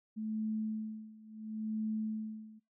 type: tone with tremolo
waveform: sine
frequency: 217.4 Hz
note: A3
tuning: 21 cents flat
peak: -32 dBFS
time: 0.16-2.6 s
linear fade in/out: 20 ms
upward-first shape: sine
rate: 0.72 Hz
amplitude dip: 90%
effects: noise-tail reverb RT60 0.2 s tail -25 dB re dry